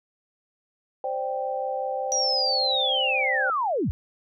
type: chord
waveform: sine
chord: C suspended second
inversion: none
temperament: just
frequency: 523.3 / 588.7 / 784.9 Hz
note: C5 / D5 / G5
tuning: 0 / +4 / +2 cents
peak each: -29 / -33 / -29 dBFS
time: 1.04-3.5 s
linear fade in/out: 2 ms
type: linear sweep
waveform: sine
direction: down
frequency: 5840 to 44 Hz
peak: -22 dBFS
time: 2.12-3.91 s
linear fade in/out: 0 ms
effects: none